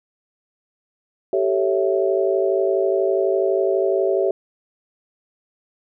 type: chord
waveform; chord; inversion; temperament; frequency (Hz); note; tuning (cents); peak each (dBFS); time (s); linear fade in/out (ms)
sine; A dominant seventh; third; equal with one note detuned; 387.9 / 440 / 554.4 / 659.3; G4 / A4 / C#5 / E5; -18 / 0 / 0 / 0; -19 / -25 / -23 / -23; 1.33-4.31; 2
effects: none